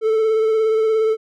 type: tone with vibrato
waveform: triangle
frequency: 440 Hz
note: A4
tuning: in tune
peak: -12 dBFS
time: 0.01-1.17 s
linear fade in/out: 50 ms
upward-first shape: triangle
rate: 17 Hz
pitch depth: 28 cents each way
effects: none